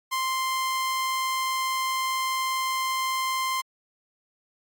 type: tone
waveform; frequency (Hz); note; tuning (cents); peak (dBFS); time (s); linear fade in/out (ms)
sawtooth; 1046.5; C6; 0; -21; 0.11-3.62; 20
effects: AAC 64 kbps